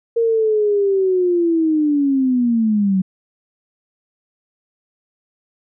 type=linear sweep; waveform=sine; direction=down; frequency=466.2 to 184.6 Hz; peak=-13 dBFS; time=0.16-3.02 s; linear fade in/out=10 ms; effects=none